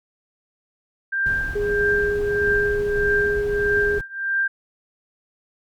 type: tone with tremolo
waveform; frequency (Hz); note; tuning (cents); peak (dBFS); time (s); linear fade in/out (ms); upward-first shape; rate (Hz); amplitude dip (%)
sine; 1584; G6; +18; -17; 1.12-4.48; 10; triangle; 1.6; 95
type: noise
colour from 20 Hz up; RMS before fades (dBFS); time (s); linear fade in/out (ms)
brown; -31; 1.26-4.01; 2
type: tone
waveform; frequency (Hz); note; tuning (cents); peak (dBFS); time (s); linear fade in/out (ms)
sine; 411.8; G#4; -15; -20; 1.55-3.99; 10
effects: none